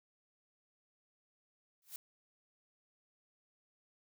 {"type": "noise with exponential growth", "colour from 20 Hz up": "blue", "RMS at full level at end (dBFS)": -41, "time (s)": [1.82, 1.96], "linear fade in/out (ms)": 1, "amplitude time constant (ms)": 30, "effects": []}